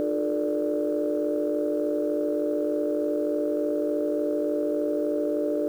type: tone cluster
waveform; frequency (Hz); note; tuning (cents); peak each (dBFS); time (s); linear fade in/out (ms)
sine; 302.8 / 355.7 / 431.3 / 474.7 / 587; D#4 / F4 / A4 / A#4 / D5; -47 / +32 / -35 / +31 / -1; -27 / -33 / -29 / -34 / -27; 0-5.68; 0
effects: tanh soft clip ceiling -15 dBFS + 9-bit